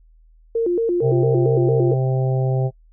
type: tone with vibrato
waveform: sine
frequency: 401.3 Hz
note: G4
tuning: 41 cents sharp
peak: -16 dBFS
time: 0.55-1.94 s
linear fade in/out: 5 ms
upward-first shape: square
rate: 4.4 Hz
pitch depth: 230 cents each way
type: harmonic tone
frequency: 130.81 Hz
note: C3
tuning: in tune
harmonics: 1 / 3 / 4 / 5 / 6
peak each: -17 / -27 / -29 / -31 / -33 dBFS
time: 1.01-2.71 s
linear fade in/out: 50 ms
effects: noise-tail reverb RT60 0.1 s tail -25 dB re dry + added 40 Hz sine -48 dBFS peak until 2.92 s